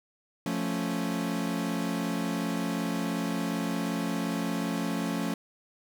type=chord; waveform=40% pulse; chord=F augmented; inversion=none; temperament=equal; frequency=174.61 / 220 / 277.2 Hz; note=F3 / A3 / C#4; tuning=0 / 0 / 0 cents; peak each=-32 dBFS; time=0.46-5.34 s; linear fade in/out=2 ms; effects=none